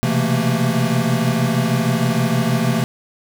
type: tone cluster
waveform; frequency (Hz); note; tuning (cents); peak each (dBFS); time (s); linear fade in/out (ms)
square; 127.2 / 133.6 / 168 / 219.5 / 233; C3 / C3 / E3 / A3 / A#3; -48 / +36 / +33 / -4 / -1; -23; 0.03-2.84; 0
effects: none